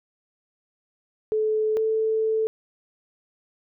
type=tone pair in turn; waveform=sine; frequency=433 / 440.3 Hz; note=A4 / A4; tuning=-28 / +1 cents; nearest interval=unison; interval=29 cents; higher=second; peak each=-20 dBFS; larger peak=neither; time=1.32-1.77 / 1.77-2.47 s; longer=second; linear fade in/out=0 ms; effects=none